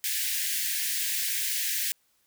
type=high-pass noise; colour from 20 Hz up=white; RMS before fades=-29 dBFS; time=0.04-1.92 s; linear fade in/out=0 ms; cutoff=1600 Hz; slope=96 dB/octave; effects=white hiss -69 dBFS RMS until 2.26 s

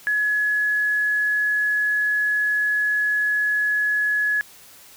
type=tone; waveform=sine; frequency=1693 Hz; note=G#6; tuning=33 cents sharp; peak=-18 dBFS; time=0.07-4.41 s; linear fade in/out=0 ms; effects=white hiss -47 dBFS RMS until 4.96 s

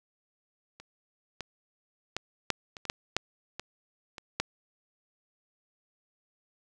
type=clicks; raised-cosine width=0.2 ms; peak=-29 / -19 / -14 / -8 / -25 / -23 / -9 / -8 / -19 / -24 / -10 dBFS; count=11; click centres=0.8 / 1.407 / 2.166 / 2.503 / 2.768 / 2.853 / 2.899 / 3.166 / 3.596 / 4.182 / 4.4 s; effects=none

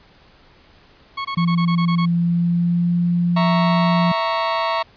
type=tone bursts; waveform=sawtooth; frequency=1100 Hz; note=C#6; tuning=14 cents flat; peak=-19 dBFS; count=9; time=1.17-2.058 s; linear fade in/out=10 ms; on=80 ms; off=21 ms
type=tone with pitch glide; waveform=sine; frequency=170.8 to 173.79 Hz; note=F3 to F3; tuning=-38 to -8 cents; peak=-15 dBFS; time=1.37-4.12 s; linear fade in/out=5 ms; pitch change=+30 cents; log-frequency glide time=2.01-2.97 s
type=chord; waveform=40% pulse; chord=A# diminished; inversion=second; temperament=equal; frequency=659.3 / 932.3 / 1108.7 Hz; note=E5 / A#5 / C#6; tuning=0 / 0 / 0 cents; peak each=-22 dBFS; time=3.36-4.83 s; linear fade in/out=10 ms
effects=pink hiss -51 dBFS RMS until 4.96 s + resampled to 11025 Hz

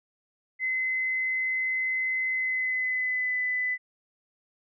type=tone with pitch glide; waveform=sine; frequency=2045 to 2002 Hz; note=C7 to B6; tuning=-40 to +23 cents; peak=-25 dBFS; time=0.59-3.78 s; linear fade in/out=50 ms; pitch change=-37 cents; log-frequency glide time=2.29-3.39 s; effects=none

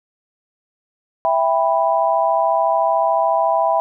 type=chord; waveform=sine; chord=E minor; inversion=none; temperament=equal with one note detuned; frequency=659.3 / 793.1 / 987.8 Hz; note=E5 / G5 / B5; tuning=0 / +20 / 0 cents; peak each=-17 / -19 / -19 dBFS; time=1.25-3.8 s; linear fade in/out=0 ms; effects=none

